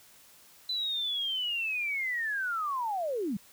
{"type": "linear sweep", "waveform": "sine", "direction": "down", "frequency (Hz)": [4030, 176.3], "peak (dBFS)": -29, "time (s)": [0.69, 3.37], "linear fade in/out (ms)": 5, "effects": ["white hiss -57 dBFS RMS until 3.52 s"]}